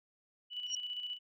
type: tone with tremolo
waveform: sine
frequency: 2960 Hz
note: F#7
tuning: in tune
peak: -36 dBFS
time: 0.5-1.19 s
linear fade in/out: 50 ms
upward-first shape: square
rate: 15 Hz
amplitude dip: 45%
type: tone with exponential growth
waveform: sine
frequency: 5650 Hz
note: F8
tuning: 19 cents sharp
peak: -29 dBFS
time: 0.66-0.75 s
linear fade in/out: 2 ms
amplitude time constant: 19 ms
effects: none